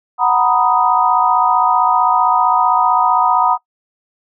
sine chord, B major seventh, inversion second, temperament equal, 740 / 932.3 / 987.8 / 1244.5 Hz, F#5 / A#5 / B5 / D#6, 0 / 0 / 0 / 0 cents, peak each -16 dBFS, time 0.18-3.58 s, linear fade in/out 50 ms, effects noise-tail reverb RT60 0.1 s tail -21 dB re dry

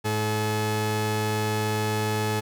sawtooth tone pair together, 107.2 / 428.8 Hz, A2 / A4, -45 / -45 cents, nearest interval 2 octaves, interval 2400 cents, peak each -22 dBFS, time 0.04-2.41 s, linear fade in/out 20 ms, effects none

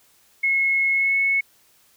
sine tone with pitch glide, 2175 to 2199 Hz, C#7 to C#7, -33 to -14 cents, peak -17 dBFS, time 0.43-1.41 s, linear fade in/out 10 ms, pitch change +19 cents, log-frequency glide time 0.93-1.16 s, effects white hiss -58 dBFS RMS until 1.96 s

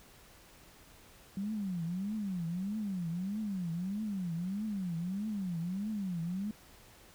sine tone with vibrato, 189.4 Hz, F#3, 41 cents sharp, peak -33 dBFS, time 1.37-6.51 s, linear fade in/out 2 ms, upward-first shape triangle, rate 1.6 Hz, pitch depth 270 cents each way, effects pink hiss -58 dBFS RMS until 7.14 s

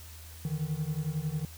triangle beating tone pair, 148.5 / 159.5 Hz, D3 / D#3, +20 / +43 cents, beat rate 11 Hz, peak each -31 dBFS, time 0.45-1.45 s, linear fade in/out 2 ms, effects added 80 Hz sine -46 dBFS peak until 1.57 s + white hiss -51 dBFS RMS until 1.57 s

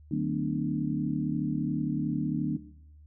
sine tone cluster, 152.3 / 187.5 / 225.6 / 256.8 / 299.7 Hz, D#3 / F#3 / A3 / C4 / D4, -37 / +23 / +44 / -32 / +35 cents, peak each -32 / -35 / -32 / -34 / -31 dBFS, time 0.11-2.57 s, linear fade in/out 5 ms, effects noise-tail reverb RT60 0.8 s tail -18 dB re dry + added 75 Hz sine -50 dBFS peak until 3.06 s

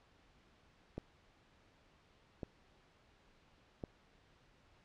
clicks, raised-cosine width 2 ms, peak -28 dBFS, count 3, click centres 0.98 / 2.432 / 3.838 s, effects pink hiss -68 dBFS RMS until 4.84 s + low-pass 4000 Hz 12 dB/octave

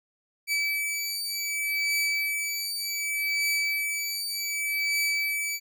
sawtooth beating tone pair, 2300 / 2300.66 Hz, D7 / D7, -37 / -36 cents, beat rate 0.66 Hz, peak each -26 dBFS, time 0.47-5.6 s, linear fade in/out 50 ms, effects none

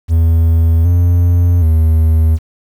triangle tone with pitch steps, 82.2 / 87.3 / 80 Hz, E2 / F2 / D#2, -4 / 0 / +49 cents, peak -5 dBFS, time 0.08-2.39 s, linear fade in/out 50 ms, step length 770 ms, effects 7-bit

